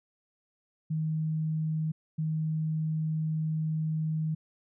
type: tone pair in turn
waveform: sine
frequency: 157.2 / 157.2 Hz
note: D#3 / D#3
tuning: +18 / +18 cents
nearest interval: unison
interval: 0 cents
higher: neither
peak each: -27 dBFS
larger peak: neither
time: 0.9-1.92 / 2.18-4.35 s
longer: second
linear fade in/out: 10 ms
effects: none